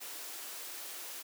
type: high-pass noise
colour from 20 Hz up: white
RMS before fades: -44 dBFS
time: 0-1.23 s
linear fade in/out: 20 ms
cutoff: 280 Hz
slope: 48 dB/octave
effects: none